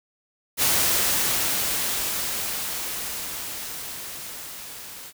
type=noise with level ramp; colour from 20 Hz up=white; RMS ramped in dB=-20 to -40 dBFS; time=0.57-5.13 s; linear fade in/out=50 ms; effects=none